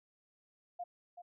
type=tone with echo; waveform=sine; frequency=705 Hz; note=F5; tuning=16 cents sharp; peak=-38 dBFS; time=0.79-0.84 s; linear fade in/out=10 ms; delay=380 ms; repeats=1; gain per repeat=-9 dB; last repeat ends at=1.22 s; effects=none